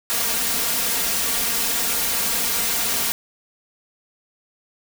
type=noise with comb filter; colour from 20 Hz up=white; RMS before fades=-22 dBFS; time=0.1-3.12 s; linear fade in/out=0 ms; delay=4.3 ms; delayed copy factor=+0.7; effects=none